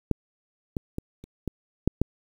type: clicks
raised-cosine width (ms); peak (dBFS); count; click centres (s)
3; -9 / -15 / -17 / -30 / -16 / -7 / -8; 7; 0.113 / 0.768 / 0.984 / 1.24 / 1.477 / 1.876 / 2.016
effects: 8-bit